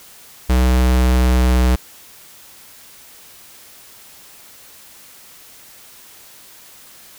square tone with pitch glide, 63 to 62.49 Hz, B1 to B1, +35 to +21 cents, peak -12 dBFS, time 0.49-1.76 s, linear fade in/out 10 ms, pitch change -14 cents, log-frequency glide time 0.6-1.65 s, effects white hiss -43 dBFS RMS until 7.18 s

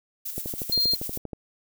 violet noise with tremolo, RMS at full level -32 dBFS, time 0.25-1.18 s, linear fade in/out 10 ms, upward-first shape square, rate 9.1 Hz, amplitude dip 45%
click train, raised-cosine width 2 ms, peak -20 dBFS, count 13, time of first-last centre 0.38-1.332 s, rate 12.6 Hz
sine tone, 4200 Hz, C8, 6 cents sharp, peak -20 dBFS, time 0.72-0.95 s, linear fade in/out 5 ms
effects none

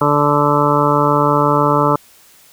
harmonic tone, 146 Hz, D3, 10 cents flat, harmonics 1 / 2 / 3 / 4 / 6 / 7 / 8 / 9, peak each -19 / -19 / -19 / -19 / -19 / -19 / -19 / -19 dBFS, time 0.01-1.96 s, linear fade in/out 5 ms, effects white hiss -47 dBFS RMS until 2.52 s

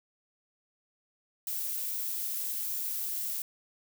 violet noise, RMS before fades -34 dBFS, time 1.47-3.42 s, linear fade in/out 2 ms, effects none

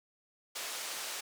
white band-pass noise, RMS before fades -40 dBFS, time 0.55-1.21 s, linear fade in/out 10 ms, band 440 to 8100 Hz, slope 12 dB/octave, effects none

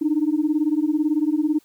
sine beating tone pair, 295.7 / 313.7 Hz, D4 / D#4, +12 / +14 cents, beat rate 18 Hz, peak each -20 dBFS, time 0.01-1.59 s, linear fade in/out 10 ms, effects tanh soft clip ceiling -11 dBFS + white hiss -59 dBFS RMS until 1.64 s

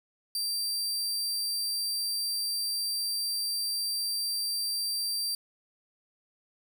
sawtooth tone, 4699 Hz, D8, in tune, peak -26 dBFS, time 0.35-5.35 s, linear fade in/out 2 ms, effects 11-bit

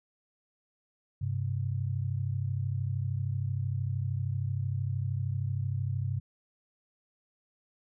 sine tone pair together, 98.6 / 131.62 Hz, G2 / C3, +11 / +11 cents, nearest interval perfect fourth, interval 500 cents, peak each -31 / -32 dBFS, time 1.21-6.2 s, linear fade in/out 10 ms, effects none

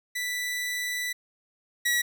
sawtooth tone pair in turn, 1975.5 / 1929.3 Hz, B6 / B6, 0 / -41 cents, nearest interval unison, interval 41 cents, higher first, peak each -25 / -19 dBFS, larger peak second, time 0.15-1.13 / 1.85-2.02 s, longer first, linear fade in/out 10 ms, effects none

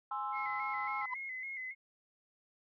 sine chord, Ab augmented, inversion none, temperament equal with one note detuned, 830.6 / 1050.1 / 1318.5 Hz, Ab5 / C6 / E6, 0 / +6 / 0 cents, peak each -39 dBFS, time 0.11-1.06 s, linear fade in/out 5 ms
sine tone with vibrato, 2093 Hz, C7, in tune, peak -39 dBFS, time 0.32-1.75 s, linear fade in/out 50 ms, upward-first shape square, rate 3.6 Hz, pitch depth 52 cents each way
sine tone with exponential growth, 1003 Hz, B5, 26 cents sharp, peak -31 dBFS, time 1.06-1.14 s, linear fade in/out 5 ms, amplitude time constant 16 ms
effects tanh soft clip ceiling -25 dBFS

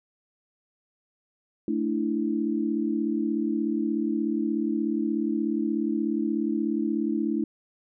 sine chord, A suspended fourth, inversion none, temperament just, 220 / 293.3 / 330 Hz, A3 / D4 / E4, 0 / -2 / +2 cents, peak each -28 dBFS, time 1.68-7.44 s, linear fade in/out 2 ms, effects none

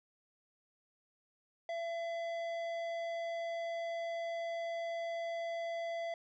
triangle tone with tanh clipping, 673 Hz, E5, 36 cents sharp, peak -38 dBFS, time 1.69-6.14 s, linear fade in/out 2 ms, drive 16 dB, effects none

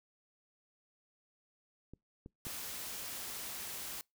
clicks, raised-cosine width 3 ms, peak -36 / -35 / -32 dBFS, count 3, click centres 1.936 / 2.261 / 2.468 s
white noise, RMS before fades -43 dBFS, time 2.45-4.01 s, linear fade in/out 0 ms
effects noise-tail reverb RT60 0.2 s tail -26 dB re dry

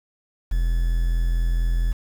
triangle tone, 42.17 Hz, E1, 40 cents sharp, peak -16 dBFS, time 0.51-1.93 s, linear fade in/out 10 ms, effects 7-bit

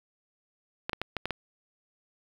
clicks, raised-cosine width 0.3 ms, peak -14 dBFS, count 6, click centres 0.895 / 0.932 / 1.016 / 1.167 / 1.256 / 1.307 s, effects low-pass 5000 Hz 12 dB/octave + 7-bit

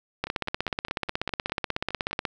two click trains, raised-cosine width 0.3 ms, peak -20 / -10 dBFS, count 10 / 34, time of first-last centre 0.27-2.11 / 0.24-2.252 s, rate 4.89 / 16.4 Hz, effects none

